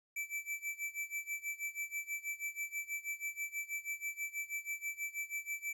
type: tone with tremolo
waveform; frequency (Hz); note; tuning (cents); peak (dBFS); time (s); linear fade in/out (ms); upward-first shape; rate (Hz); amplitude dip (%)
square; 2321; D7; -21; -36; 0.16-5.73; 5; sine; 6.2; 90
effects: 12-bit